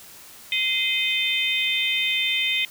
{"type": "tone cluster", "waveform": "sine", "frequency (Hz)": [2072, 2511, 3103, 3599], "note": ["C7", "D#7", "G7", "A7"], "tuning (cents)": [-17, 15, -18, 38], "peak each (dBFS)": -26, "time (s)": [0.52, 2.65], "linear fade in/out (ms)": 2, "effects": ["white hiss -45 dBFS RMS until 2.7 s"]}